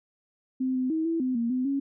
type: tone with pitch steps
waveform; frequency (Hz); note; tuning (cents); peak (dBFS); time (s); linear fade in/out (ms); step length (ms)
sine; 259.3 / 256.2 / 319 / 330.1 / 256.3 / 233.2 / 254.6 / 276.5; C4 / C4 / D#4 / E4 / C4 / A#3 / C4 / C#4; -15 / -36 / +43 / +2 / -36 / +1 / -47 / -4; -24; 0.6-1.8; 10; 150
effects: none